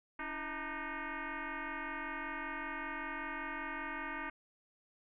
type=tone with frequency modulation; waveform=sine; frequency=329.6 Hz; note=E4; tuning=in tune; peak=-38 dBFS; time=0.19-4.3 s; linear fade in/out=5 ms; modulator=307 Hz; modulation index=6.4; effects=none